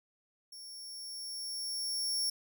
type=tone with level ramp; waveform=sawtooth; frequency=5480 Hz; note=F8; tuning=34 cents flat; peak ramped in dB=-44 to -27 dBFS; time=0.52-2.3 s; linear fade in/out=5 ms; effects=none